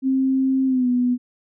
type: tone with pitch glide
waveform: sine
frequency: 264.8 to 247.1 Hz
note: C4 to B3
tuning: +21 to +1 cents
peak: -16 dBFS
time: 0.02-1.18 s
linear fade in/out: 50 ms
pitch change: -120 cents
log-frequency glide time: 0.66-0.88 s
effects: none